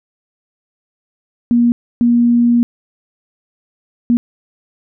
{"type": "tone bursts at uneven times", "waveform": "sine", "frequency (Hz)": 238.1, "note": "A#3", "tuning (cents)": 37, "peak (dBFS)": -8, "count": 3, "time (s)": [[1.51, 1.72], [2.01, 2.63], [4.1, 4.17]], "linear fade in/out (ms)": 0, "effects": []}